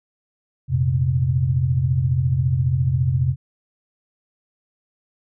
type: chord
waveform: sine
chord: F suspended fourth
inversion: none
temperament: just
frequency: 87.31 / 116.41 / 130.96 Hz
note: F2 / Bb2 / C3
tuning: 0 / -2 / +2 cents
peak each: -23 / -24 / -18 dBFS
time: 0.68-3.36 s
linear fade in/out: 50 ms
effects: none